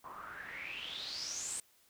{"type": "noise with low-pass filter sweep", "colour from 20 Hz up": "white", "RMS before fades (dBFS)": -43, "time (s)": [0.04, 1.6], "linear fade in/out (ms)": 2, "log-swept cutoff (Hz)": [1000, 8700], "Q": 8.5, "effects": ["white hiss -68 dBFS RMS until 1.89 s"]}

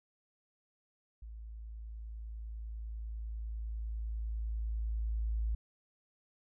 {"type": "tone with level ramp", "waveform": "sine", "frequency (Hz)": 55, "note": "A1", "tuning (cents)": 0, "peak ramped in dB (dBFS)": [-44, -30], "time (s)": [1.22, 5.55], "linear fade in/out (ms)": 5, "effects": []}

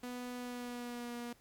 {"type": "tone with pitch glide", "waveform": "sawtooth", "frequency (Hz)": [246.9, 239.3], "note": ["B3", "A#3"], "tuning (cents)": [0, 46], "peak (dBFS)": -37, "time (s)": [0.03, 1.33], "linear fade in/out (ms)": 5, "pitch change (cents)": -54, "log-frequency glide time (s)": [0.35, 1.14], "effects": ["pink hiss -67 dBFS RMS until 1.4 s", "Opus 48 kbps"]}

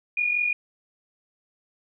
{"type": "tone pair together", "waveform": "sine", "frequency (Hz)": [2400, 2445], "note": ["D7", "D#7"], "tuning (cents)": [37, -31], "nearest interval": "unison", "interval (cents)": 32, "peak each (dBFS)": [-29, -22], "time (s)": [0.17, 0.53], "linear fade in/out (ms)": 5, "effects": []}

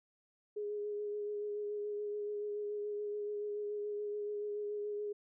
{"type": "tone with vibrato", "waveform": "sine", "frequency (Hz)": 415.3, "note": "G#4", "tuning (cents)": 0, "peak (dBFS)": -36, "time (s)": [0.56, 5.13], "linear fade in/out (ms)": 10, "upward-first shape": "sine", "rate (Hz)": 7, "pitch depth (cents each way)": 17, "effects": []}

